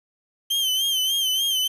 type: tone with vibrato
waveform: 40% pulse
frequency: 3121 Hz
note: G7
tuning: 8 cents flat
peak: -19 dBFS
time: 0.5-1.68 s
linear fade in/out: 10 ms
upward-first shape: sine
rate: 3.4 Hz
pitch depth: 66 cents each way
effects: resampled to 32000 Hz + 8-bit